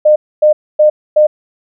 sine tone bursts, 607 Hz, D#5, 43 cents flat, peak -4 dBFS, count 4, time 0.05-1.27 s, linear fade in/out 10 ms, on 110 ms, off 260 ms, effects none

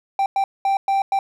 triangle tone bursts at uneven times, 784 Hz, G5, in tune, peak -14 dBFS, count 5, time 0.19-0.26 / 0.36-0.44 / 0.65-0.77 / 0.88-1.02 / 1.12-1.19 s, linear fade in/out 2 ms, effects none

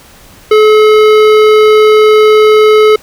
sine tone with hard clipping, 429.1 Hz, A4, 43 cents flat, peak -4 dBFS, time 0.51-2.96 s, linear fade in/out 5 ms, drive 15 dB, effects pink hiss -38 dBFS RMS until 3.02 s

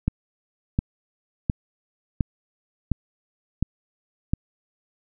click train, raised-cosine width 5 ms, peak -8 dBFS, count 7, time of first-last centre 0.08-4.335 s, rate 1.41 Hz, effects none

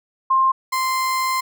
sine / 35% pulse tone pair in turn, 1057 / 1042.4 Hz, C6 / C6, +17 / -7 cents, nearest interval unison, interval 24 cents, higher first, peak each -13 / -17 dBFS, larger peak first, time 0.3-0.52 / 0.72-1.41 s, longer second, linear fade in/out 10 ms, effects none

